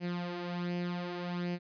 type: tone with flanger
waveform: sawtooth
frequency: 176 Hz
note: F3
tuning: 14 cents sharp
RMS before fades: -36 dBFS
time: 0-1.59 s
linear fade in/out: 50 ms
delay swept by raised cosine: 0.4 to 5.3 ms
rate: 0.66 Hz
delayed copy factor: +0.6
effects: resampled to 11025 Hz